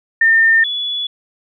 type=tone pair in turn; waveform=sine; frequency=1810 / 3417 Hz; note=A6 / G#7; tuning=+48 / +49 cents; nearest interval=major seventh; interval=1101 cents; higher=second; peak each=-8 / -18 dBFS; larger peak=first; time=0.21-0.64 / 0.64-1.07 s; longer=neither; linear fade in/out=5 ms; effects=none